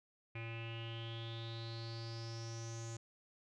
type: tone with low-pass filter sweep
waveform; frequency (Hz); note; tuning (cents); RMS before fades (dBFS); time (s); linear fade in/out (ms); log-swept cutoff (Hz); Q
square; 114.7; A#2; -28; -45; 0.35-2.97; 5; 2400 to 6900; 9.1
effects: none